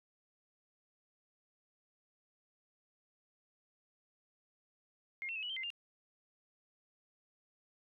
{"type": "tone with pitch steps", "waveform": "sine", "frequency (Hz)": [2130, 2706, 2578, 2940, 3134, 2077, 2803], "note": ["C7", "E7", "E7", "F#7", "G7", "C7", "F7"], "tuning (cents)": [30, 45, -39, -12, -1, -13, 6], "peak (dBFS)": -38, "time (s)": [5.22, 5.703], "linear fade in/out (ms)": 0, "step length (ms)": 69, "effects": []}